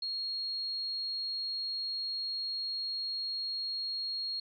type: tone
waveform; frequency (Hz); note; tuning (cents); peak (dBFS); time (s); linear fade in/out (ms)
sine; 4280; C8; +38; -33; 0.02-4.4; 5
effects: none